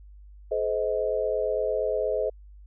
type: tone cluster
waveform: sine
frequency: 427.4 / 516 / 632 Hz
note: G#4 / C5 / D#5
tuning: +50 / -24 / +27 cents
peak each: -28 dBFS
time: 0.51-2.3 s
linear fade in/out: 10 ms
effects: added 50 Hz sine -45 dBFS peak until 2.66 s